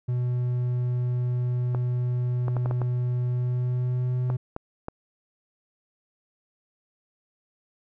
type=tone with pitch glide; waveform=triangle; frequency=123.47 to 125.56 Hz; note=B2 to B2; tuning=0 to +29 cents; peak=-21 dBFS; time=0.08-4.37 s; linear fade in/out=10 ms; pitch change=+29 cents; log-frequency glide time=3.28-4.16 s
type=clicks; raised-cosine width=1 ms; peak=-18 dBFS; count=9; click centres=1.748 / 2.482 / 2.567 / 2.659 / 2.711 / 2.817 / 4.301 / 4.564 / 4.884 s
effects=none